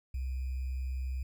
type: tone with sample-and-hold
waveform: sine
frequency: 64.7 Hz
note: C2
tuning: 19 cents flat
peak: -32 dBFS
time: 0.14-1.23 s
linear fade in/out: 5 ms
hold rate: 2450 Hz
effects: none